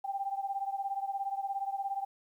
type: beating tone pair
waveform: sine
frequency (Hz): 784 / 801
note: G5 / G5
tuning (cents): 0 / +37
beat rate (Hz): 17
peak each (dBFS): -34 / -37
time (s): 0.04-2.05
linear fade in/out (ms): 10
effects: 11-bit